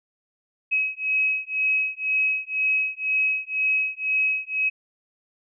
sine beating tone pair, 2551 / 2553 Hz, D#7 / D#7, +43 / +44 cents, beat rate 2 Hz, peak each -24 dBFS, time 0.71-4.7 s, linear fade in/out 20 ms, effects none

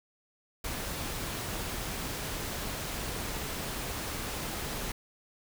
pink noise, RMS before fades -36 dBFS, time 0.64-4.92 s, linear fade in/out 5 ms, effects none

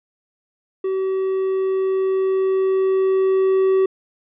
triangle tone with level ramp, 381.3 Hz, G4, 48 cents flat, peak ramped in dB -17 to -11 dBFS, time 0.84-3.86 s, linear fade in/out 5 ms, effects resampled to 8000 Hz

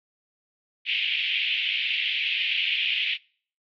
white band-pass noise, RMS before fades -26 dBFS, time 0.85-3.18 s, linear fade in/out 50 ms, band 2300 to 3200 Hz, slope 48 dB/octave, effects noise-tail reverb RT60 0.5 s tail -26 dB re dry + AAC 48 kbps

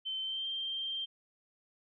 sine tone with pitch glide, 3087 to 3161 Hz, G7 to G7, -27 to +14 cents, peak -34 dBFS, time 0.05-1.06 s, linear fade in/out 20 ms, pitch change +41 cents, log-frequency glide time 0.22-0.45 s, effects none

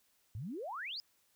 sine exponential sweep, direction up, 92.5 to 5200 Hz, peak -39 dBFS, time 0.35-1 s, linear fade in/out 0 ms, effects white hiss -73 dBFS RMS until 1.35 s

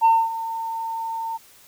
sine tone with ADSR envelope, 906 Hz, A#5, 50 cents flat, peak -9 dBFS, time 0.01-1.38 s, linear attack 39 ms, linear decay 240 ms, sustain -16 dB, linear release 23 ms, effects tanh soft clip ceiling -10 dBFS + white hiss -51 dBFS RMS until 1.67 s

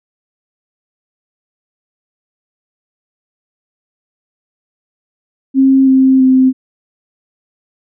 sine tone with pitch steps, 267.4 / 263.7 / 260.1 Hz, C4 / C4 / C4, +38 / +14 / -10 cents, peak -5 dBFS, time 5.54-6.53 s, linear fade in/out 50 ms, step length 330 ms, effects none

